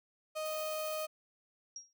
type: tone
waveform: 35% pulse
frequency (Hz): 622.3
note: D#5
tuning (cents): 0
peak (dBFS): -34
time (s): 0.35-1.07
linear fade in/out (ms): 20
type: noise with tremolo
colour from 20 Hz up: violet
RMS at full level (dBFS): -45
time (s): 0.45-1.06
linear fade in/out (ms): 10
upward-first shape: triangle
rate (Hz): 15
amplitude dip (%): 40
type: tone with exponential decay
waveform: sine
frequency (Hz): 5630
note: F8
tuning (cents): +13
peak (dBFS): -39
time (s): 1.76-1.93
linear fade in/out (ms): 2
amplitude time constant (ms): 36
effects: none